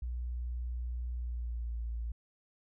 sine tone with pitch glide, 60.5 to 57.4 Hz, B1 to A#1, -35 to -26 cents, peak -34 dBFS, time 0.02-2.12 s, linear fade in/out 5 ms, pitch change -91 cents, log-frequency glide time 1.15-1.81 s, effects none

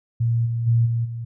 sine tone with level steps, 116.54 Hz, A#2, in tune, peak -17 / -21 / -14 / -19 / -27 dBFS, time 0.2-1.25 s, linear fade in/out 10 ms, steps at 0.45 / 0.66 / 0.85 / 1.04 s, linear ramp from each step 20 ms, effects none

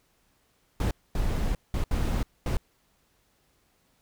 brown noise bursts at uneven times, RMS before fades -26 dBFS, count 5, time 0.8-0.91 / 1.15-1.55 / 1.74-1.84 / 1.91-2.23 / 2.46-2.57 s, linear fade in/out 2 ms, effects pink hiss -68 dBFS RMS until 4.01 s

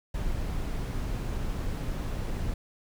brown noise, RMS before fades -31 dBFS, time 0.14-2.54 s, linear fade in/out 5 ms, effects none

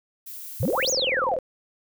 violet noise, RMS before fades -38 dBFS, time 0.26-0.93 s, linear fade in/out 10 ms
sine exponential two-way sweep, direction up then down, 85.8 to 7000 to 602 Hz, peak -22 dBFS, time 0.6-1.36 s, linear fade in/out 5 ms, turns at 0.9 s
sine tone bursts, 523.3 Hz, C5, in tune, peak -23 dBFS, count 16, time 0.63-1.388 s, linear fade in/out 0 ms, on 23 ms, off 26 ms
effects none

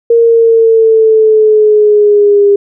sine linear sweep, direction down, 466.2 to 402.4 Hz, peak -3 dBFS, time 0.1-2.56 s, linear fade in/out 5 ms, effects none

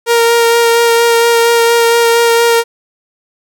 sawtooth tone with vibrato, 466.2 Hz, A#4, in tune, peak -3 dBFS, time 0.06-2.64 s, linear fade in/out 50 ms, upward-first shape sine, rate 4.3 Hz, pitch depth 13 cents each way, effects none

